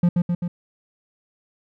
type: tone with echo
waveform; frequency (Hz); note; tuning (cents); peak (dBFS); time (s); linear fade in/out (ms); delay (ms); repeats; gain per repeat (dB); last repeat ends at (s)
triangle; 174.61; F3; 0; -11; 0.03-0.09; 5; 130; 3; -3; 0.48
effects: none